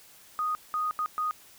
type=tone bursts at uneven times; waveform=sine; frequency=1241 Hz; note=D#6; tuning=5 cents flat; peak=-26 dBFS; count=4; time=0.39-0.55 / 0.74-0.91 / 0.99-1.06 / 1.18-1.31 s; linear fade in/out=0 ms; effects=white hiss -54 dBFS RMS until 1.58 s